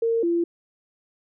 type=tone pair in turn; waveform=sine; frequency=458.5 / 341 Hz; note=A#4 / F4; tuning=-29 / -41 cents; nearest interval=perfect fourth; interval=512 cents; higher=first; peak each=-19 / -19 dBFS; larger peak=neither; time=0.02-0.23 / 0.23-0.44 s; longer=neither; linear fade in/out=5 ms; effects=none